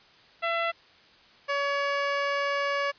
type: tone pair in turn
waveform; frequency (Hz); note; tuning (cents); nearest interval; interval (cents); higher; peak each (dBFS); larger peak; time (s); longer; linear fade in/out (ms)
15% pulse; 672 / 565.1; E5 / C#5; +33 / +33; minor third; 300; first; -19; neither; 0.42-0.72 / 1.48-2.92; second; 20
effects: white hiss -56 dBFS RMS until 2.98 s + resampled to 11025 Hz